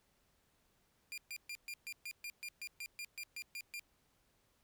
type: tone bursts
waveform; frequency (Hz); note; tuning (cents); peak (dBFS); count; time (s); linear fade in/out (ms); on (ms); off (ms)
sawtooth; 2400; D7; +37; -39; 15; 1.12-3.795; 0; 57; 130
effects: pink hiss -75 dBFS RMS until 4.63 s